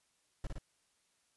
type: noise with echo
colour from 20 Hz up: brown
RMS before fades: -38 dBFS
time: 0.44-0.47 s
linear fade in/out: 2 ms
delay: 57 ms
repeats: 2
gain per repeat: -2 dB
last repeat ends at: 0.584 s
effects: white hiss -75 dBFS RMS until 1.36 s + resampled to 24000 Hz